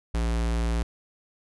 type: tone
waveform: square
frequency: 57.3 Hz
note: A#1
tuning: 29 cents flat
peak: -24 dBFS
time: 0.14-0.83 s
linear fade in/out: 5 ms
effects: resampled to 24000 Hz